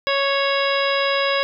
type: harmonic tone with a mistuned harmonic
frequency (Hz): 554.4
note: C#5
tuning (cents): 0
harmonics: 1 / 2 / 3 / 4 / 5 / 6 / 7 / 9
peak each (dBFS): -21 / -24 / -26 / -27 / -28 / -29 / -29 / -31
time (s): 0.07-1.43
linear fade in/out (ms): 0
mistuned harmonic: 4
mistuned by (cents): -18
effects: none